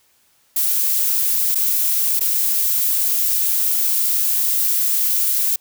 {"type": "noise with dropouts", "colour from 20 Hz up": "violet", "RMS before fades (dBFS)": -18, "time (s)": [0.56, 5.56], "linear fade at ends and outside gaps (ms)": 5, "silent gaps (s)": [[1.547, 1.554], [2.195, 2.207]], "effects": ["white hiss -59 dBFS RMS until 5.6 s"]}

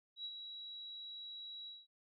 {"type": "tone with ADSR envelope", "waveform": "sine", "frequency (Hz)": 3886, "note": "B7", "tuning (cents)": -29, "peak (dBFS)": -40, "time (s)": [0.16, 1.87], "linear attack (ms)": 87, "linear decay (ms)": 54, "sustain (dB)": -6, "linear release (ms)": 200, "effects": []}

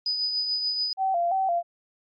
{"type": "tone with tremolo", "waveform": "sine", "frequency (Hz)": 4978, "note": "D#8", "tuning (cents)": 0, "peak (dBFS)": -22, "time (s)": [0.06, 0.93], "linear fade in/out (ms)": 2, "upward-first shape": "triangle", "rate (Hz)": 6.9, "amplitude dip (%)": 45}
{"type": "tone with vibrato", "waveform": "sine", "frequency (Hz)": 727, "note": "F#5", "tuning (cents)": -31, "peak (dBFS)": -21, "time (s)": [0.97, 1.63], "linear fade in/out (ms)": 50, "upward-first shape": "square", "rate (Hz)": 2.9, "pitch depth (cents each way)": 92}
{"effects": ["MP3 32 kbps"]}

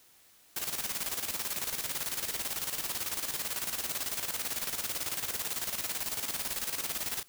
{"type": "noise with tremolo", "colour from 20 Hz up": "white", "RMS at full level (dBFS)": -33, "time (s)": [0.56, 7.23], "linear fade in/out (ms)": 5, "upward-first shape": "square", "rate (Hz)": 18, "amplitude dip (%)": 60, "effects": ["white hiss -61 dBFS RMS until 7.28 s"]}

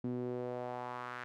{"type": "tone with band-pass filter sweep", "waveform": "sawtooth", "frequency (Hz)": 123.47, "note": "B2", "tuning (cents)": 0, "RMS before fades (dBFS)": -40, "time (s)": [0.04, 1.24], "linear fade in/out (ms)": 0, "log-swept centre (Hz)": [260, 1600], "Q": 2.4, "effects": []}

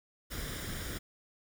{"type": "noise with comb filter", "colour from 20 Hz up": "pink", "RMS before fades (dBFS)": -39, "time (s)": [0.3, 0.99], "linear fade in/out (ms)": 20, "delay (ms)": 0.57, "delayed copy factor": 0.6, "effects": []}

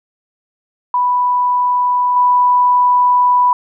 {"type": "tone with level steps", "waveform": "sine", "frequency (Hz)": 987.8, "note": "B5", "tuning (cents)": 0, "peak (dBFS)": [-11, -8], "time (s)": [0.94, 3.53], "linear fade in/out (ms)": 2, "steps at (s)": 2.16, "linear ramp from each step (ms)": 5, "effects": []}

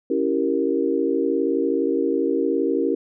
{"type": "chord", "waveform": "sine", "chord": "C# diminished seventh", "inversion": "none", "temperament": "equal with one note detuned", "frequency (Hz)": [277.2, 329.6, 388.8, 466.2], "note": ["C#4", "E4", "G4", "Bb4"], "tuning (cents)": [0, 0, -14, 0], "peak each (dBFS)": -24, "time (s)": [0.1, 2.95], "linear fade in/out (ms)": 5, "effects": []}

